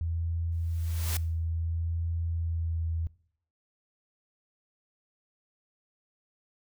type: tone with vibrato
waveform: sine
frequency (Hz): 82.8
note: E2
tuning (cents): +8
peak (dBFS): -28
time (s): 0.01-3.07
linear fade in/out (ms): 0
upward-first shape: sine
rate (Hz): 0.59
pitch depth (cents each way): 17
type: noise with exponential growth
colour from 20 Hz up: white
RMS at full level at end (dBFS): -32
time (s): 0.52-1.17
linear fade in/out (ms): 2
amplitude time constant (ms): 140
effects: noise-tail reverb RT60 0.6 s tail -21 dB re dry